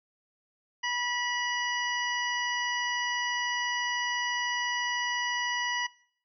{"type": "harmonic tone", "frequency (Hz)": 974, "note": "B5", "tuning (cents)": -24, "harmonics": [1, 2, 3, 5, 6], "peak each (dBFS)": [-34, -31, -35, -41, -42], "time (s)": [0.83, 5.87], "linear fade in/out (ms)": 10, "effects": ["noise-tail reverb RT60 0.6 s tail -23 dB re dry"]}